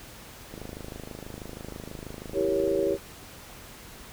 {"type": "click train", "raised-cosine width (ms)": 2, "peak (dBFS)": -25, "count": 64, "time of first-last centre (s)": [0.54, 2.945], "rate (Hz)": 26.2}
{"type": "chord", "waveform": "sine", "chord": "E diminished seventh", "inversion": "none", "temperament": "equal", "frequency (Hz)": [329.6, 392, 466.2, 554.4], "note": ["E4", "G4", "Bb4", "Db5"], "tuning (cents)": [0, 0, 0, 0], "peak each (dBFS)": [-30, -26, -31, -28], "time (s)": [2.33, 2.98], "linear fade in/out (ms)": 50}
{"effects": ["pink hiss -46 dBFS RMS until 4.12 s"]}